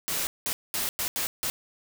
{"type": "noise bursts at uneven times", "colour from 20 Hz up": "white", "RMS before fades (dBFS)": -29, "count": 6, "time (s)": [[0.08, 0.27], [0.46, 0.53], [0.74, 0.89], [0.99, 1.08], [1.16, 1.27], [1.43, 1.5]], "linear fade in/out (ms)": 0, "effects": []}